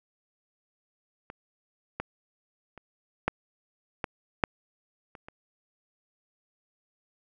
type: clicks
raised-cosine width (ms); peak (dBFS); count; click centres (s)
0.5; -25 / -16 / -30 / -9 / -14 / -6 / -30 / -28; 8; 1.301 / 2 / 2.777 / 3.28 / 4.042 / 4.438 / 5.152 / 5.285
effects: none